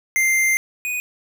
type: tone pair in turn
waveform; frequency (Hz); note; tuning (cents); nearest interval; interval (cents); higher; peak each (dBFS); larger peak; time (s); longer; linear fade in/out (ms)
square; 2093 / 2482; C7 / D#7; 0 / -5; minor third; 295; second; -16 / -23; first; 0.16-0.57 / 0.85-1; first; 0
effects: none